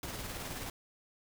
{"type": "noise with tremolo", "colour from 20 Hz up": "pink", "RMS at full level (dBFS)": -40, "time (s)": [0.03, 0.7], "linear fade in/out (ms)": 2, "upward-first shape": "square", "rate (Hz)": 19, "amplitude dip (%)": 30, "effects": []}